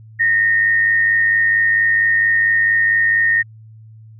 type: tone pair together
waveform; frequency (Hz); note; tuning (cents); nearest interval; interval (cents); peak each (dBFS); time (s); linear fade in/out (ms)
sine; 1842.6 / 1947; A#6 / B6; -21 / -25; minor second; 96; -12 / -22; 0.19-3.43; 20
effects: added 110 Hz sine -38 dBFS peak until 4.19 s